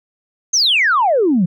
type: exponential sweep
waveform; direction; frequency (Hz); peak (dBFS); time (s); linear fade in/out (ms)
sine; down; 6550 to 162.4; -10; 0.53-1.46; 10
effects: tanh soft clip ceiling -6 dBFS